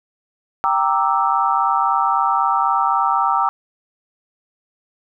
sine chord, E half-diminished seventh, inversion first, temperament equal, 784 / 932.3 / 1174.7 / 1318.5 Hz, G5 / Bb5 / D6 / E6, 0 / 0 / 0 / 0 cents, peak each -20 dBFS, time 0.64-3.49 s, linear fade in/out 0 ms, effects none

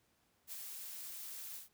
blue noise with ADSR envelope, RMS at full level -45 dBFS, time 0.47-1.69 s, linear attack 49 ms, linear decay 31 ms, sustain -2 dB, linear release 130 ms, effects pink hiss -75 dBFS RMS until 1.73 s + high-pass 60 Hz 12 dB/octave

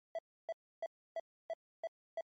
triangle tone bursts, 659.3 Hz, E5, in tune, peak -34 dBFS, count 7, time 0.15-2.209 s, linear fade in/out 2 ms, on 37 ms, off 300 ms, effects MP3 32 kbps

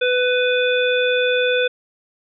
harmonic tone, 498.3 Hz, B4, 15 cents sharp, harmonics 1 / 3 / 5 / 7, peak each -17 / -22 / -24 / -25 dBFS, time 0.01-1.68 s, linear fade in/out 10 ms, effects none

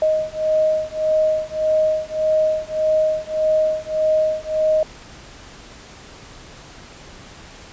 sine beating tone pair, 623 / 624.7 Hz, D#5 / D#5, +2 / +7 cents, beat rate 1.7 Hz, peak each -19 dBFS, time 0.02-4.83 s, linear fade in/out 2 ms, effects pink hiss -41 dBFS RMS until 7.72 s + resampled to 16000 Hz

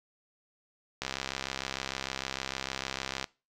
click train, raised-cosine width 0.2 ms, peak -15 dBFS, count 149, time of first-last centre 1.02-3.242 s, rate 66.6 Hz, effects noise-tail reverb RT60 0.3 s tail -22 dB re dry

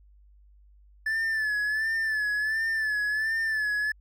triangle tone with vibrato, 1742 Hz, A6, 18 cents flat, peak -23 dBFS, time 1.06-3.92 s, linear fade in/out 5 ms, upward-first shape sine, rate 1.4 Hz, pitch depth 61 cents each way, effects added 50 Hz sine -53 dBFS peak until 4 s

